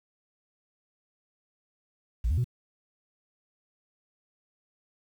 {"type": "tone with pitch steps", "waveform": "sine", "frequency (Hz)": [57.1, 79.4, 122.5], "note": ["A#1", "D#2", "B2"], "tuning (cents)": [-35, 36, -14], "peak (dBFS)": -21, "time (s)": [2.24, 2.444], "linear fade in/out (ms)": 10, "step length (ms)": 68, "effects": ["tanh soft clip ceiling -21 dBFS", "9-bit"]}